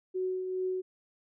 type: tone with tremolo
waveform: sine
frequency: 371.4 Hz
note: F#4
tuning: 7 cents sharp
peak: -28 dBFS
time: 0.14-0.82 s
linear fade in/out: 20 ms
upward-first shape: triangle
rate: 2.4 Hz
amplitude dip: 45%
effects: none